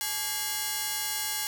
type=ring-modulated tone; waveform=5% pulse; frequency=1244.5 Hz; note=D#6; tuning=in tune; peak=-14 dBFS; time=0.01-1.47 s; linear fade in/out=0 ms; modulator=387 Hz; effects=7-bit

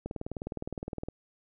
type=click train; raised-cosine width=2 ms; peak=-22 dBFS; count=21; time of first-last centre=0.06-1.086 s; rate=19.5 Hz; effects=none

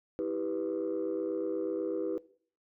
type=chord; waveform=sine; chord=E minor; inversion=none; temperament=equal with one note detuned; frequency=323.8 / 392 / 493.9 Hz; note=E4 / G4 / B4; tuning=-31 / 0 / 0 cents; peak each=-33 / -34 / -33 dBFS; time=0.19-2.18 s; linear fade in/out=0 ms; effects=noise-tail reverb RT60 0.5 s tail -19 dB re dry + tanh soft clip ceiling -25 dBFS

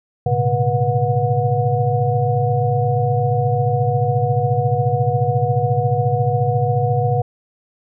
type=tone cluster; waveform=sine; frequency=109.8 / 123.9 / 138.2 / 486.9 / 728 Hz; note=A2 / B2 / C#3 / B4 / F#5; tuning=-3 / +6 / -5 / -25 / -28 cents; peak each=-21 dBFS; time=0.26-7.22 s; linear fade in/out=5 ms; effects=none

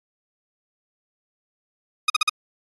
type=tone bursts; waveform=15% pulse; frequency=1246 Hz; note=D#6; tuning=2 cents sharp; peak=-9 dBFS; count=4; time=2.08-2.295 s; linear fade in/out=5 ms; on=20 ms; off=45 ms; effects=AAC 32 kbps

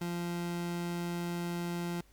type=tone; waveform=30% pulse; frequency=173.1 Hz; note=F3; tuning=15 cents flat; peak=-31 dBFS; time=0.01-2.01 s; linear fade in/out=5 ms; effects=added 50 Hz sine -61 dBFS peak until 2.12 s + pink hiss -66 dBFS RMS until 2.12 s

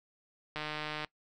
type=click train; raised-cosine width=0.3 ms; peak=-21 dBFS; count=75; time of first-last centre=0.56-1.047 s; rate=152 Hz; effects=noise-tail reverb RT60 0.1 s tail -21 dB re dry

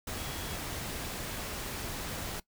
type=tone in noise; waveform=sine; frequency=3322 Hz; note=G#7; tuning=in tune; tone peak=-49 dBFS; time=0.18-0.56 s; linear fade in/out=5 ms; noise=pink; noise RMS=-38 dBFS; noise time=0.07-2.4 s; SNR=-14 dB; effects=noise-tail reverb RT60 0.1 s tail -20 dB re dry

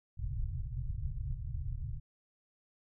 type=low-pass noise; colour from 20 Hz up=pink; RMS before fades=-37 dBFS; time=0.17-2 s; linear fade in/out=20 ms; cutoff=140 Hz; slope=96 dB/octave; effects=none

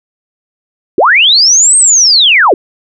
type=linear two-way sweep; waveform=sine; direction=up then down; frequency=294.7 to 8500 to 294.7 Hz; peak=-3 dBFS; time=0.98-2.54 s; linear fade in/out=2 ms; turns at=1.77 s; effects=none

